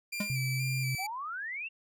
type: tone with vibrato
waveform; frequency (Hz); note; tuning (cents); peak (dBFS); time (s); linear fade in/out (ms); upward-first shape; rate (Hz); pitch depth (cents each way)
sawtooth; 2349; D7; 0; -31; 0.12-1.07; 10; square; 2.1; 27
type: tone with exponential decay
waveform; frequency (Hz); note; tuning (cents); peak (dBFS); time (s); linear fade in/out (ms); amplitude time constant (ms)
square; 205; G#3; -22; -28; 0.2-0.33; 5; 27
type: tone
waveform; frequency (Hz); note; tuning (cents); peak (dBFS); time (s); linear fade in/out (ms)
sine; 130.81; C3; 0; -30; 0.3-0.95; 0
type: exponential sweep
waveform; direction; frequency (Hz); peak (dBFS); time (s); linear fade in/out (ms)
sine; up; 714 to 2800; -35; 0.98-1.69; 20
effects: none